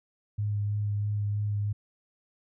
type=tone with vibrato; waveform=sine; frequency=103.5 Hz; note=G#2; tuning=5 cents flat; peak=-26 dBFS; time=0.38-1.73 s; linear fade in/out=10 ms; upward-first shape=sine; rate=3.1 Hz; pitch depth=14 cents each way; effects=none